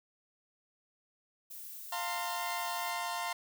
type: noise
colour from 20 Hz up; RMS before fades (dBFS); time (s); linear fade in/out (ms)
violet; -46; 1.5-2.91; 10
type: chord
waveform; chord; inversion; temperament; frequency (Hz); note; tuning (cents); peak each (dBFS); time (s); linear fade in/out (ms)
sawtooth; F suspended fourth; none; equal with one note detuned; 698.5 / 910 / 1046.5; F5 / Bb5 / C6; 0 / -42 / 0; -35; 1.92-3.33; 5
effects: none